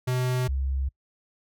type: tone pair in turn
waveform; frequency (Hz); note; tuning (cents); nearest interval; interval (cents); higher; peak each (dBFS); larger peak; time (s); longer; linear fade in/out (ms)
square / sine; 126.6 / 67.06; B2 / C2; +43 / +43; major seventh; 1100; first; -24; neither; 0.07-0.48 / 0.48-0.89; neither; 10
effects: noise-tail reverb RT60 0.1 s tail -25 dB re dry